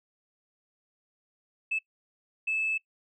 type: tone bursts at uneven times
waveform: sine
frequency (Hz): 2615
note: E7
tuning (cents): -15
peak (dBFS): -25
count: 2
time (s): 1.71-1.79 / 2.47-2.78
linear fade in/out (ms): 10
effects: noise-tail reverb RT60 0.1 s tail -20 dB re dry + tanh soft clip ceiling -21 dBFS